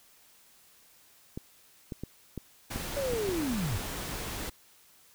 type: clicks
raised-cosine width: 3 ms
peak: -23 dBFS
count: 7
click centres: 1.375 / 1.922 / 2.036 / 2.377 / 2.76 / 3.135 / 3.29 s
type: noise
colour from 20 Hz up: pink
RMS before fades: -37 dBFS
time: 2.7-4.5 s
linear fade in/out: 10 ms
type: linear sweep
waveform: sine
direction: down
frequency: 580 to 82.2 Hz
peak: -29 dBFS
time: 2.96-3.78 s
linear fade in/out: 10 ms
effects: white hiss -60 dBFS RMS until 5.14 s